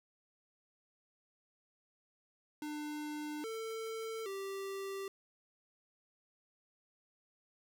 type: tone with pitch steps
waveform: square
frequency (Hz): 299.8 / 446.9 / 390.8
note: D4 / A4 / G4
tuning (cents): +36 / +27 / -5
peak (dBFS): -40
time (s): 2.62-5.08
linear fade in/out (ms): 2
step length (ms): 820
effects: none